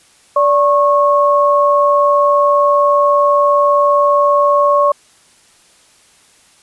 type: tone pair together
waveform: sine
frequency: 580 / 1094.9 Hz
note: D5 / C#6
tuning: -22 / -22 cents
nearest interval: major seventh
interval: 1100 cents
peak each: -11 dBFS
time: 0.36-4.92 s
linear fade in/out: 5 ms
effects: white hiss -49 dBFS RMS until 6.62 s + resampled to 24000 Hz